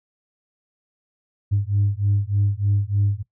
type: beating tone pair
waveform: sine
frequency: 99.6 / 102.9 Hz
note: G2 / G#2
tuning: +28 / -16 cents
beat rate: 3.3 Hz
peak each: -20 / -20 dBFS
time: 1.51-3.23 s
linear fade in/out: 20 ms
effects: noise-tail reverb RT60 0.1 s tail -18 dB re dry + tanh soft clip ceiling -12 dBFS